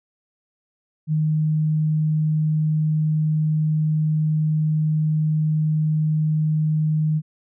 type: tone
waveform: sine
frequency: 154.8 Hz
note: D#3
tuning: 9 cents flat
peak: -17 dBFS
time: 1.07-7.22 s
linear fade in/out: 50 ms
effects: none